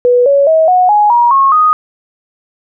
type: tone with pitch steps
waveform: sine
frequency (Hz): 490.7 / 560.4 / 640 / 731 / 834.8 / 953.5 / 1088.9 / 1243.6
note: B4 / C#5 / D#5 / F#5 / G#5 / A#5 / C#6 / D#6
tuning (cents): -11 / +19 / +49 / -21 / +9 / +39 / -31 / -1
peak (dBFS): -5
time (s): 0.05-1.73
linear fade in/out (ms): 0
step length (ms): 210
effects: none